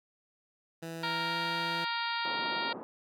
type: tone with pitch glide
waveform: 15% pulse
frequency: 164.81 to 167.79 Hz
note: E3 to E3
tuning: 0 to +31 cents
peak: -32 dBFS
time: 0.82-1.85 s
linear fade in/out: 10 ms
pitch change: +31 cents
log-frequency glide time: 1.12-1.37 s
type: harmonic tone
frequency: 466.2 Hz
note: A#4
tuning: in tune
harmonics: 2 / 3 / 4 / 5 / 6 / 7 / 8 / 9 / 10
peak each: -35 / -37 / -40 / -42 / -43 / -43 / -41 / -44 / -43 dBFS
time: 1.03-2.73 s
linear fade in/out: 5 ms
type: band-pass noise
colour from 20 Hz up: pink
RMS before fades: -42 dBFS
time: 2.25-2.83 s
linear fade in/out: 0 ms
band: 210 to 1000 Hz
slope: 24 dB/octave
effects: none